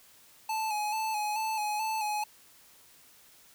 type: tone with vibrato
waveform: square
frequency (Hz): 859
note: A5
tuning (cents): -42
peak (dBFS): -30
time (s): 0.49-2.24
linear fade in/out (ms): 5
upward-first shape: square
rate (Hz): 2.3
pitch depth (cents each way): 36
effects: white hiss -58 dBFS RMS until 3.54 s